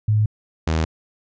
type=tone pair in turn; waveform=sine / sawtooth; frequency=106.9 / 79.85 Hz; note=A2 / D#2; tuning=-49 / +45 cents; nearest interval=perfect fourth; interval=506 cents; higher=first; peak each=-14 dBFS; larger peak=neither; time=0.08-0.26 / 0.67-0.85 s; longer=neither; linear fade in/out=5 ms; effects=resampled to 16000 Hz